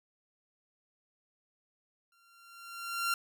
sawtooth tone with exponential growth, 1379 Hz, F6, 22 cents flat, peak -24 dBFS, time 2.12-3.14 s, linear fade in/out 2 ms, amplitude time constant 220 ms, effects none

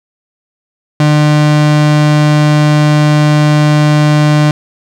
35% pulse tone, 150 Hz, D3, 37 cents sharp, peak -4 dBFS, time 1-4.51 s, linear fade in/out 2 ms, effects low-pass 6000 Hz 12 dB/octave + 7-bit

